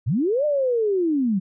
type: linear two-way sweep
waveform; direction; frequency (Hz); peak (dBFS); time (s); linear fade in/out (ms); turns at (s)
sine; up then down; 89.9 to 609 to 179.1; -18; 0.06-1.4; 20; 0.45
effects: none